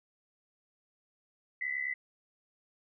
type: tone pair together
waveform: sine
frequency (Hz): 1958.6 / 2028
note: B6 / B6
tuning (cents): -15 / +45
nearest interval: minor second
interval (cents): 60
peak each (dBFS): -36 / -34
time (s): 1.61-1.94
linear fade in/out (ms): 5
effects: none